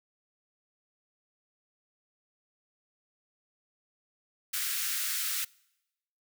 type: high-pass noise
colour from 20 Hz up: white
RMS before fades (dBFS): -32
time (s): 4.53-5.45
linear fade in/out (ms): 10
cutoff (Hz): 1300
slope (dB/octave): 48
effects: noise-tail reverb RT60 0.9 s tail -25 dB re dry

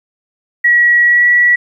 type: tone with pitch glide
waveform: sine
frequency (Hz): 1920 to 1940.1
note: B6 to B6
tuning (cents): -49 to -31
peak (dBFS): -6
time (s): 0.64-1.56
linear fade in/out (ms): 10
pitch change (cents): +18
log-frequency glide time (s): 1.04-1.27
effects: 8-bit

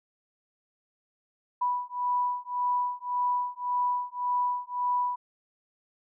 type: beating tone pair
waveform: sine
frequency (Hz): 984 / 985.8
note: B5 / B5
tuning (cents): -7 / -3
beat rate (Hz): 1.8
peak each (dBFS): -29 / -29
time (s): 1.61-5.16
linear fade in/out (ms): 10
effects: none

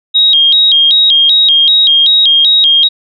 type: tone with vibrato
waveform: sine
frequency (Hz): 3500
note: A7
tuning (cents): -10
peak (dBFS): -4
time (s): 0.14-2.89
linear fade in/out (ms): 20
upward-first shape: square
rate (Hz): 2.6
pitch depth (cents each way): 140
effects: none

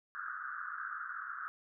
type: band-pass noise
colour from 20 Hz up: white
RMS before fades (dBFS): -42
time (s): 0.15-1.48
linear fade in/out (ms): 0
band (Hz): 1200 to 1600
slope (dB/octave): 96
effects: none

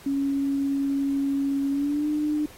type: tone with pitch glide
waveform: sine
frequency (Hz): 277.2 to 300.5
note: C#4 to D4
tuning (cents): 0 to +40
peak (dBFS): -22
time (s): 0.06-2.46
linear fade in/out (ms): 5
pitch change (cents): +140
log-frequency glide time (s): 1.71-2.07
effects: pink hiss -49 dBFS RMS until 2.57 s + AAC 48 kbps

